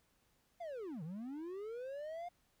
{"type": "linear two-way sweep", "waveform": "triangle", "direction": "down then up", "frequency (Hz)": [715, 146.83, 715], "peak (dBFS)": -40, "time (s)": [0.6, 2.29], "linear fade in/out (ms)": 10, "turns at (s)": 1.03, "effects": ["pink hiss -75 dBFS RMS until 2.6 s"]}